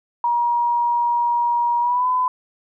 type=tone with pitch glide; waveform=sine; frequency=952 to 1007.4 Hz; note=A#5 to B5; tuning=+36 to +34 cents; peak=-16 dBFS; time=0.24-2.28 s; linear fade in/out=2 ms; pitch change=+98 cents; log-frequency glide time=1.8-2.07 s; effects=none